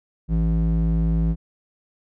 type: tone with band-pass filter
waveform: square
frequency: 55.1 Hz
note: A1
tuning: 3 cents sharp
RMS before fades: -20 dBFS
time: 0.28-1.36 s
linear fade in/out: 50 ms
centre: 120 Hz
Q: 7.8
effects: none